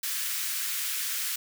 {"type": "high-pass noise", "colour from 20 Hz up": "white", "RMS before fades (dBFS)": -31, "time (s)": [0.03, 1.36], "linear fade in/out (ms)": 5, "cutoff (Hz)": 1400, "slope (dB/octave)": 24, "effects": []}